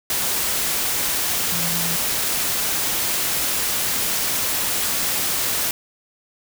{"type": "tone in noise", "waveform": "sine", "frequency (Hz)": 169.1, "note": "E3", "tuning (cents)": 44, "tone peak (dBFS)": -29, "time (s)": [1.52, 1.96], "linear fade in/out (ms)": 2, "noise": "white", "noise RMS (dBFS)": -22, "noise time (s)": [0.1, 5.71], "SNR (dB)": -10, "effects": []}